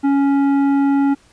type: tone with tanh clipping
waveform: sine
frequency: 278.5 Hz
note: C#4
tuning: 8 cents sharp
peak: -14 dBFS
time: 0.03-1.15 s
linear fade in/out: 20 ms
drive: 11 dB
effects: pink hiss -52 dBFS RMS until 1.32 s + resampled to 22050 Hz